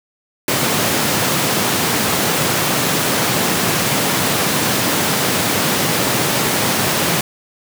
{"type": "high-pass noise", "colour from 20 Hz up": "pink", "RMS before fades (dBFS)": -17, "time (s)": [0.48, 7.21], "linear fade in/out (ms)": 2, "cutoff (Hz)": 120, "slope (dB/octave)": 24, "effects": []}